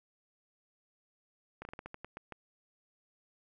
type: slowing click train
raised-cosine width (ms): 0.5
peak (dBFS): -28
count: 10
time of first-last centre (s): 1.62-2.323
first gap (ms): 31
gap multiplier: 1.22
effects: none